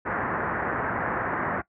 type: low-pass noise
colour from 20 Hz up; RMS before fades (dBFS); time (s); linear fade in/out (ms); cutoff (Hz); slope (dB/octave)
white; -28; 0.05-1.62; 20; 1800; 48
effects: noise-tail reverb RT60 0.1 s tail -19 dB re dry + high-pass 80 Hz 12 dB/octave